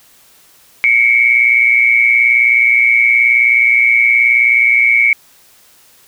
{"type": "tone pair together", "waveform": "sine", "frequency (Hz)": [2179, 2298], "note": ["C#7", "D7"], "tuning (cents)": [-30, -38], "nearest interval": "minor second", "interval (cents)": 92, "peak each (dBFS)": -10, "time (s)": [0.84, 5.13], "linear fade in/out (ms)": 0, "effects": ["white hiss -47 dBFS RMS until 6.07 s"]}